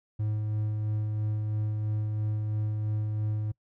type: tone with tremolo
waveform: triangle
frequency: 106.8 Hz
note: G#2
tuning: 49 cents sharp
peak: -24 dBFS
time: 0.19-3.52 s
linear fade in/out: 10 ms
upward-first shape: sine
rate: 3 Hz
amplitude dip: 25%
effects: noise-tail reverb RT60 0.1 s tail -25 dB re dry